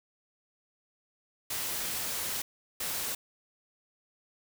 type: noise bursts at uneven times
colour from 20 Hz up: white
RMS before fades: -34 dBFS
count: 2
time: 1.5-2.42 / 2.8-3.15 s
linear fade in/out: 5 ms
effects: none